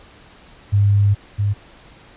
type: tone pair in turn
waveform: sine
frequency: 101.3 / 102 Hz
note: G#2 / G#2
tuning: -43 / -31 cents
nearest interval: unison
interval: 12 cents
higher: second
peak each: -11 / -15 dBFS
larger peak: first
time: 0.72-1.15 / 1.38-1.54 s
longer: first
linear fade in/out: 20 ms
effects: pink hiss -46 dBFS RMS until 2.16 s + resampled to 8000 Hz